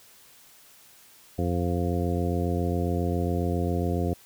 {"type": "harmonic tone", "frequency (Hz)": 87.31, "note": "F2", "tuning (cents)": 0, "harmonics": [1, 2, 3, 4, 5, 6, 8], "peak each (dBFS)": [-27, -30, -32, -33, -34, -35, -36], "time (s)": [1.38, 4.14], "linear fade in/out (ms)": 10, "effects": ["white hiss -54 dBFS RMS until 4.25 s"]}